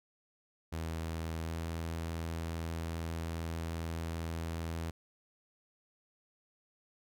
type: tone with pitch glide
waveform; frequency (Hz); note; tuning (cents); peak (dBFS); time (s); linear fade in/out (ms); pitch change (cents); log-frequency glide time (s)
sawtooth; 81.4 to 82.44; E2 to E2; -21 to +1; -32; 0.72-4.91; 10; +22; 1.45-1.56
effects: none